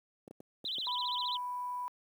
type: clicks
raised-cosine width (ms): 2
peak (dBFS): -33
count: 5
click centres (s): 0.278 / 0.31 / 0.404 / 0.643 / 0.784
type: tone with vibrato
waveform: sine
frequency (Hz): 3500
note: A7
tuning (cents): -10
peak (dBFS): -34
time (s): 0.65-1.37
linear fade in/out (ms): 2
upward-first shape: sine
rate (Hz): 15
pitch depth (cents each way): 260
type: tone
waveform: sine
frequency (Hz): 987.8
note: B5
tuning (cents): 0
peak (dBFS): -35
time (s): 0.87-1.88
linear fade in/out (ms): 0
effects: high-pass 200 Hz 12 dB/octave + 10-bit